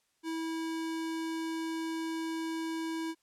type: tone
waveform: square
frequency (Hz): 325.2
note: E4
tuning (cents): -23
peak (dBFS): -34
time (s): 0.23-3.15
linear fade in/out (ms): 50
effects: white hiss -75 dBFS RMS until 3.22 s + low-pass 10000 Hz 12 dB/octave